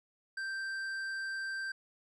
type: tone with tanh clipping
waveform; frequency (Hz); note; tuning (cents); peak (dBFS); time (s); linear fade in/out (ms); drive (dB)
triangle; 1568; G6; 0; -37; 0.37-1.72; 5; 13
effects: none